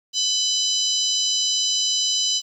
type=harmonic tone with a mistuned harmonic; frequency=998 Hz; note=B5; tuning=18 cents sharp; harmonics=3 / 4 / 5 / 6 / 7; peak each=-24 / -25 / -26 / -27 / -27 dBFS; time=0.13-2.42 s; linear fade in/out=50 ms; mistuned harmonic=7; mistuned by=+61 cents; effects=9-bit